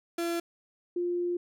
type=tone pair in turn; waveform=35% pulse / sine; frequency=339.6 / 351.2 Hz; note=F4 / F4; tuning=-48 / +10 cents; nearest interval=minor second; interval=58 cents; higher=second; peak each=-27 dBFS; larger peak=neither; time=0.18-0.4 / 0.96-1.37 s; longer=second; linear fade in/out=5 ms; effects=none